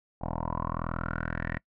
10% pulse tone with low-pass filter sweep, 41.2 Hz, E1, in tune, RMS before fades -33 dBFS, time 0.21-1.58 s, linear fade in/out 10 ms, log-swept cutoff 810 to 1900 Hz, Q 7.3, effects noise-tail reverb RT60 0.1 s tail -24 dB re dry

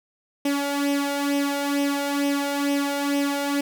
sawtooth tone with flanger, 283.2 Hz, C#4, 37 cents sharp, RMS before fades -24 dBFS, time 0.45-3.61 s, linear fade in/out 5 ms, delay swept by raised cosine 0.34 to 1.44 ms, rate 2.2 Hz, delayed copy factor +0.65, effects none

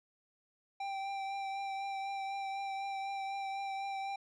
square tone with vibrato, 784 Hz, G5, in tune, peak -37 dBFS, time 0.8-4.16 s, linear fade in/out 5 ms, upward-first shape triangle, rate 4 Hz, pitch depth 21 cents each way, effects low-pass 4000 Hz 12 dB/octave

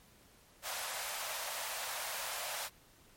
pink high-pass noise, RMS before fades -40 dBFS, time 0.62-2.7 s, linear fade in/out 50 ms, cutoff 560 Hz, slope 48 dB/octave, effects pink hiss -63 dBFS RMS until 3.16 s + MP3 64 kbps

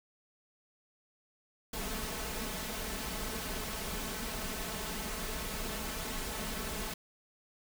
pink noise with comb filter, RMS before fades -38 dBFS, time 1.73-6.94 s, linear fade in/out 5 ms, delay 4.6 ms, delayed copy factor +0.65, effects none

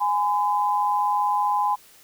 sine tone pair together, 829.3 / 1014 Hz, G#5 / B5, -3 / +45 cents, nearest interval minor third, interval 348 cents, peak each -22 dBFS, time 0-1.76 s, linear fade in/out 20 ms, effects white hiss -52 dBFS RMS until 2.03 s

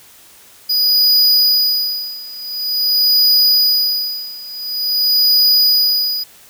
square tone with tremolo, 4933 Hz, D#8, 16 cents flat, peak -9 dBFS, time 0.69-6.24 s, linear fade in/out 10 ms, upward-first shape sine, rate 0.47 Hz, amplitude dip 90%, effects white hiss -44 dBFS RMS until 6.49 s

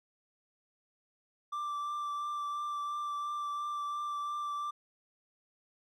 triangle tone with vibrato, 1174.7 Hz, D6, in tune, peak -32 dBFS, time 1.52-4.71 s, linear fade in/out 10 ms, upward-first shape triangle, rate 2.9 Hz, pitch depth 16 cents each way, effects none

